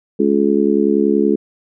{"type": "harmonic tone", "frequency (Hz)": 70.6, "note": "C#2", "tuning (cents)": 32, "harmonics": [3, 4, 5, 6], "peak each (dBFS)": [-17, -17, -17, -17], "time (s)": [0.19, 1.36], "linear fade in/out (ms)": 10, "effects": []}